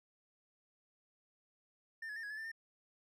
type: tone with pitch steps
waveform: triangle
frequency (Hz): 1800 / 1697 / 1811 / 1667 / 1723 / 1780 / 1812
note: A6 / G#6 / A6 / G#6 / A6 / A6 / A#6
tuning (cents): +39 / +37 / +49 / +6 / -37 / +20 / -50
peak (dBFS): -40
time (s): 2.02-2.517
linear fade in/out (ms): 5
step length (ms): 71
effects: none